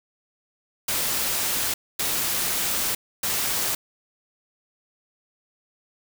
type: noise bursts at uneven times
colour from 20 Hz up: white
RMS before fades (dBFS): -25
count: 3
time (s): 0.88-1.74 / 1.99-2.95 / 3.23-3.75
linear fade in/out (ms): 5
effects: none